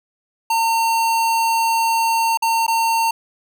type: tone with dropouts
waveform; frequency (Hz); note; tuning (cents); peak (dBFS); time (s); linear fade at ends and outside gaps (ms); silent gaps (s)
square; 910; A#5; -42; -16; 0.5-3.11; 5; 2.374-2.422 / 2.666-2.679
effects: none